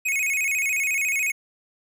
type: tone with vibrato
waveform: square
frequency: 2349 Hz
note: D7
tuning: in tune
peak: -22 dBFS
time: 0.05-1.32 s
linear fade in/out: 10 ms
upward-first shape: square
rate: 14 Hz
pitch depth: 120 cents each way
effects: none